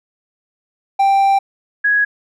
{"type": "tone pair in turn", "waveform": ["triangle", "sine"], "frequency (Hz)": [786, 1665.5], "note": ["G5", "G#6"], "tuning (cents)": [4, 4], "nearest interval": "octave + minor second", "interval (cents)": 1300, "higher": "second", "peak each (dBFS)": [-8, -11], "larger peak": "first", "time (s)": [[0.99, 1.39], [1.84, 2.05]], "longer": "first", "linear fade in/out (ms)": 10, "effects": []}